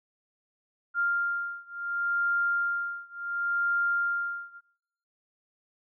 sine beating tone pair, 1396.9 / 1397.6 Hz, F6 / F6, 0 / +1 cents, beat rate 0.7 Hz, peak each -29 / -30 dBFS, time 0.94-4.61 s, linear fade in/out 50 ms, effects noise-tail reverb RT60 0.8 s tail -21 dB re dry

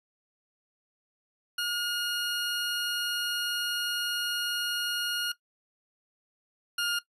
20% pulse tone pair in turn, 1431 / 1417 Hz, F6 / F6, +42 / +25 cents, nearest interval unison, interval 17 cents, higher first, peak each -23 / -22 dBFS, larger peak second, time 1.58-5.32 / 6.78-6.99 s, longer first, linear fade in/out 5 ms, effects noise-tail reverb RT60 0.1 s tail -17 dB re dry + resampled to 32000 Hz

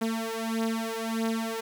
sawtooth beating tone pair, 224.2 / 225.8 Hz, A3 / A3, +33 / +45 cents, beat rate 1.6 Hz, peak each -27 dBFS, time 0.01-1.61 s, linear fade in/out 10 ms, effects 9-bit

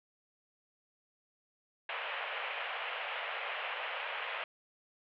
white band-pass noise, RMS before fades -39 dBFS, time 1.89-4.44 s, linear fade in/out 2 ms, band 490 to 3000 Hz, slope 48 dB/octave, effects none

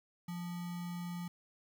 sine tone with sample-and-hold, 174.61 Hz, F3, in tune, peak -38 dBFS, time 0.28-1.28 s, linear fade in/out 5 ms, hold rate 1050 Hz, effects none

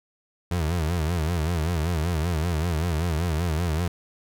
30% pulse tone with vibrato, 82.4 Hz, E2, in tune, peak -20 dBFS, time 0.51-3.88 s, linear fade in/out 5 ms, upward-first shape sine, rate 5.2 Hz, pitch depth 140 cents each way, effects none

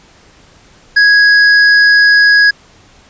square tone, 1661.2 Hz, G#6, in tune, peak -5 dBFS, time 0.96-2.51 s, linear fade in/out 10 ms, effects pink hiss -44 dBFS RMS until 3.09 s + resampled to 16000 Hz

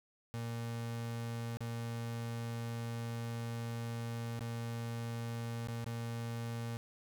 35% pulse tone with dropouts, 116.54 Hz, A#2, in tune, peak -36 dBFS, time 0.34-6.77 s, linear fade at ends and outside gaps 0 ms, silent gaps 1.571-1.606 / 4.392-4.408 / 5.672-5.685 / 5.843-5.862 s, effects none

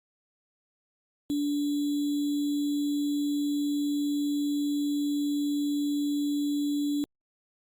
sine tone with sample-and-hold, 290.1 Hz, D4, 21 cents flat, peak -25 dBFS, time 1.3-7.04 s, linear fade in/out 0 ms, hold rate 3675 Hz, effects Opus 48 kbps

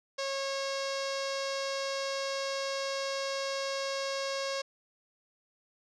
sawtooth tone with low-pass filter, 546 Hz, C#5, 26 cents flat, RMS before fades -34 dBFS, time 0.18-4.62 s, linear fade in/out 10 ms, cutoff 5400 Hz, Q 2.9, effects none

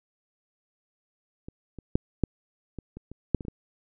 clicks, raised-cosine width 3 ms, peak -26 / -27 / -8 / -9 / -23 / -27 / -28 / -7 / -22 / -28 / -20 dBFS, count 11, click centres 1.485 / 1.787 / 1.955 / 2.237 / 2.787 / 2.97 / 3.116 / 3.347 / 3.408 / 3.451 / 3.483 s, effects none

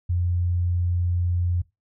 sine tone, 88 Hz, F2, 14 cents sharp, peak -20 dBFS, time 0.09-1.62 s, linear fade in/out 10 ms, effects noise-tail reverb RT60 0.2 s tail -20 dB re dry

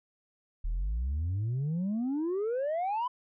sine exponential sweep, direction up, 36.71 to 1023 Hz, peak -26 dBFS, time 0.64-3.08 s, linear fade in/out 10 ms, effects tanh soft clip ceiling -27 dBFS

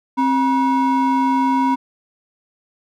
triangle ring-modulated tone, 613 Hz, D#5, 26 cents flat, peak -9 dBFS, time 0.17-1.76 s, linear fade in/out 20 ms, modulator 348 Hz, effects none

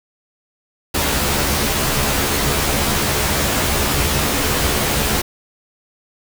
pink noise with comb filter, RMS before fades -18 dBFS, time 0.94-5.22 s, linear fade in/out 10 ms, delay 14 ms, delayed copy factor +0.85, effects none

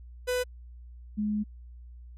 45% pulse / sine tone pair in turn, 498.4 / 210.3 Hz, B4 / G#3, +16 / +22 cents, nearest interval octave + minor third, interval 1494 cents, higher first, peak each -26 dBFS, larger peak neither, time 0.27-0.44 / 1.17-1.44 s, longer second, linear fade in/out 20 ms, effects added 60 Hz sine -44 dBFS peak until 2.17 s + resampled to 32000 Hz

